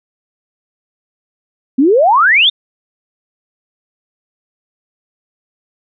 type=exponential sweep; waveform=sine; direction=up; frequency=248.3 to 3729 Hz; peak=-6 dBFS; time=1.78-2.5 s; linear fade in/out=10 ms; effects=none